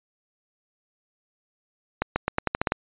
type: accelerating click train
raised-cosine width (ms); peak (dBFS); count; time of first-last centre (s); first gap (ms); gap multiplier
0.5; -7; 9; 2.02-2.721; 140; 0.86
effects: resampled to 8000 Hz